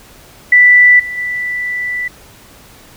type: tone with level steps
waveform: sine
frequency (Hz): 1975.5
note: B6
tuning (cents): 0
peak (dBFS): -3 / -20 / -16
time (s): 0.52-2.08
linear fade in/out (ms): 5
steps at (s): 0.99 / 1.17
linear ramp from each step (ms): 10
effects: pink hiss -41 dBFS RMS until 2.96 s